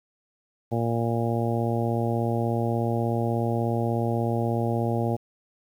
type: harmonic tone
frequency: 116.54 Hz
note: A#2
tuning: in tune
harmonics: 1 / 2 / 3 / 4 / 5 / 6 / 7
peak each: -26 / -29 / -31 / -32 / -33 / -34 / -34 dBFS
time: 0.71-5.17 s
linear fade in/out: 20 ms
effects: 9-bit